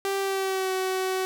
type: tone with pitch glide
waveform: sawtooth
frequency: 392 to 376 Hz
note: G4 to F#4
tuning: 0 to +28 cents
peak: -21 dBFS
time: 0.05-1.25 s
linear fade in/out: 0 ms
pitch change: -72 cents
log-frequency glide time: 0.19-0.72 s
effects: none